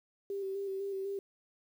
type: tone with vibrato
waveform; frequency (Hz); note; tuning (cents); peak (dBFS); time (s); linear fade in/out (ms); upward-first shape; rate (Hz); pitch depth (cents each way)
sine; 391.1; G4; -4; -34; 0.3-1.19; 2; square; 4; 25
effects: 10-bit